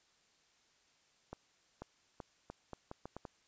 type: accelerating click train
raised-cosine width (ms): 1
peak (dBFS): -30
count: 9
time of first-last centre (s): 1.33-3.252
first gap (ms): 490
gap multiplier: 0.78
effects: white hiss -71 dBFS RMS until 3.47 s + resampled to 16000 Hz